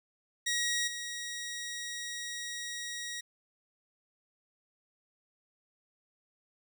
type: tone with level steps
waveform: 15% pulse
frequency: 1900 Hz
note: A#6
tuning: 33 cents sharp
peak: -23 / -31 dBFS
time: 0.46-3.21 s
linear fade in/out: 10 ms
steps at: 0.87 s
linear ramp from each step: 10 ms
effects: none